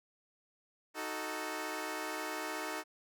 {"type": "chord", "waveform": "10% pulse", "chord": "D# diminished", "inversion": "none", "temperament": "equal", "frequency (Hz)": [311.1, 370, 440], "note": ["D#4", "F#4", "A4"], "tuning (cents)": [0, 0, 0], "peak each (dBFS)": [-32, -35, -34], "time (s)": [0.94, 2.84], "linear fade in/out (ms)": 50, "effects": []}